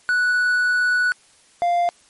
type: tone pair in turn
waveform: triangle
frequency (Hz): 1477 / 697.1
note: F#6 / F5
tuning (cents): -3 / -3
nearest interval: octave + minor second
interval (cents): 1300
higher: first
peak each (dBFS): -14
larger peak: neither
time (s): 0.09-1.12 / 1.62-1.89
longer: first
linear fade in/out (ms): 0
effects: white hiss -54 dBFS RMS until 2.09 s + MP3 48 kbps